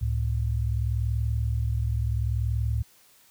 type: tone pair together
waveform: sine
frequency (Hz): 69.3 / 110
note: C#2 / A2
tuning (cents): 0 / 0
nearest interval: minor sixth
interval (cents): 800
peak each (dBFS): -26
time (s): 0.01-2.83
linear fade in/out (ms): 10
effects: white hiss -58 dBFS RMS until 3.3 s